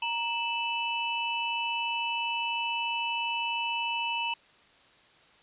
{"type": "tone cluster", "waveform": "sine", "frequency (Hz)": [933, 2630, 2969], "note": ["A#5", "E7", "F#7"], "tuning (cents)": [1, -5, 5], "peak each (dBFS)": [-32, -32, -34], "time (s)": [0.02, 4.34], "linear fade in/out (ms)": 5, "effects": ["white hiss -59 dBFS RMS until 5.42 s", "resampled to 8000 Hz"]}